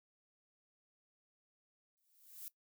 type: noise with exponential growth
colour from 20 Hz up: violet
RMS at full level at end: -45 dBFS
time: 1.97-2.48 s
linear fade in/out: 0 ms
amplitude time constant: 110 ms
effects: noise-tail reverb RT60 0.1 s tail -18 dB re dry